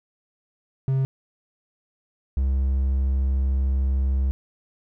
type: tone pair in turn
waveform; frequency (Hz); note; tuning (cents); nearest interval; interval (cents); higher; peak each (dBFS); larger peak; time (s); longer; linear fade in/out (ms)
triangle; 133.4 / 66.7; C3 / C2; +34 / +34; octave; 1200; first; -17; neither; 0.88-1.05 / 2.37-4.31; second; 0
effects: none